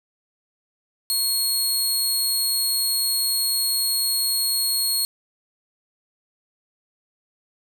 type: tone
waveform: 20% pulse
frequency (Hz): 4306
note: C8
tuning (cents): +49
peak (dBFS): -14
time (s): 1.1-5.05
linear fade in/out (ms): 0
effects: 7-bit